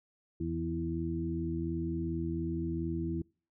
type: harmonic tone with a mistuned harmonic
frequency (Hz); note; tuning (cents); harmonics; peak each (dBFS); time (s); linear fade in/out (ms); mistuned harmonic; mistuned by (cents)
82.7; E2; +6; 1 / 2 / 3 / 4; -38 / -37 / -41 / -35; 0.4-3.22; 5; 2; -17
effects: noise-tail reverb RT60 0.4 s tail -26 dB re dry